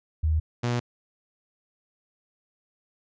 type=tone pair in turn; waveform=sine / sawtooth; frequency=78.4 / 120.82 Hz; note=D#2 / B2; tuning=+14 / -38 cents; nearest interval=perfect fifth; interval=748 cents; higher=second; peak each=-20 dBFS; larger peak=neither; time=0.23-0.4 / 0.63-0.8 s; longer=neither; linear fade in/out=10 ms; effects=resampled to 16000 Hz